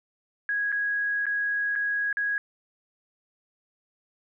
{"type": "tone with dropouts", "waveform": "sine", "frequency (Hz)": 1656, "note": "G#6", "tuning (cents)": -5, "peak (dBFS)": -24, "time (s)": [0.49, 2.38], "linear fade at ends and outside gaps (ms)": 1, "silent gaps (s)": [[0.719, 0.725], [1.256, 1.266], [1.754, 1.759], [2.128, 2.17]], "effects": []}